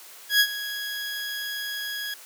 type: tone with ADSR envelope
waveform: 20% pulse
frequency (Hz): 1661.2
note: G#6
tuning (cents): 0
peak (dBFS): -10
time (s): 0.29-2.14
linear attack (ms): 110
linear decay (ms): 64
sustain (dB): -15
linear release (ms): 3
effects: white hiss -46 dBFS RMS until 2.25 s + high-pass 400 Hz 12 dB/octave